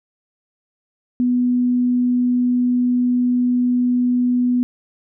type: tone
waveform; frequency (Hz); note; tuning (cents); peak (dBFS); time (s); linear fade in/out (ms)
sine; 246.9; B3; 0; -14; 1.2-4.63; 0
effects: none